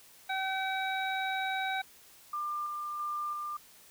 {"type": "harmonic tone", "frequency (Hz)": 765, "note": "G5", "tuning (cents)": -42, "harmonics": [1, 2, 3, 5], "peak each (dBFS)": [-33, -36, -38, -40], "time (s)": [0.29, 1.82], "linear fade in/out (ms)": 10}
{"type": "tone with tremolo", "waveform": "sine", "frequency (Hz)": 1195, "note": "D6", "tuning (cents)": 30, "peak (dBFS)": -32, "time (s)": [2.33, 3.57], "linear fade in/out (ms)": 5, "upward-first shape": "square", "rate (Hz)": 1.5, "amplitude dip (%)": 25}
{"effects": ["white hiss -57 dBFS RMS until 3.9 s"]}